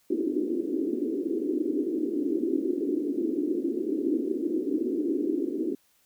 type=band-pass noise; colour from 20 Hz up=pink; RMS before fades=-28 dBFS; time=0.1-5.75 s; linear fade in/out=5 ms; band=280 to 370 Hz; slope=48 dB/octave; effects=white hiss -66 dBFS RMS until 6.05 s